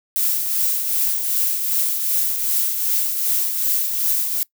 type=noise with tremolo; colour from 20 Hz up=violet; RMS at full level=-18 dBFS; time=0.16-4.43 s; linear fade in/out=0 ms; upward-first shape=triangle; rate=2.6 Hz; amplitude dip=50%; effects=noise-tail reverb RT60 0.1 s tail -22 dB re dry